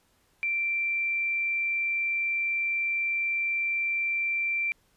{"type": "tone", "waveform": "sine", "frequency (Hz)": 2352, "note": "D7", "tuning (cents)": 2, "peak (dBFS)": -25, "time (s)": [0.43, 4.72], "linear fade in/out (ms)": 0, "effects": ["pink hiss -67 dBFS RMS until 4.96 s", "resampled to 32000 Hz"]}